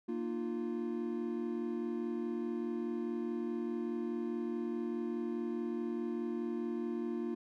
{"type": "chord", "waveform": "triangle", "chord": "Bb suspended fourth", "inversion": "none", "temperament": "equal with one note detuned", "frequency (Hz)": [233.1, 304.4, 349.2], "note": ["Bb3", "Eb4", "F4"], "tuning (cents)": [0, -38, 0], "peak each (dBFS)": [-36, -40, -36], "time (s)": [0.08, 7.35], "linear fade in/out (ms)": 10, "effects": []}